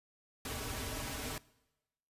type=noise with comb filter; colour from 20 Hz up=pink; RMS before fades=-40 dBFS; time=0.45-1.38 s; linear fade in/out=2 ms; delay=5.7 ms; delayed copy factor=-1; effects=noise-tail reverb RT60 1.0 s tail -22 dB re dry + resampled to 32000 Hz